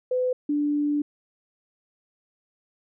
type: tone pair in turn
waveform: sine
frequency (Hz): 505 / 293.1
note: B4 / D4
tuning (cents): +39 / -3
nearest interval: major sixth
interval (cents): 942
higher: first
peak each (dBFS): -21 / -21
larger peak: neither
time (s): 0.11-0.33 / 0.49-1.02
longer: second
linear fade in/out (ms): 5
effects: none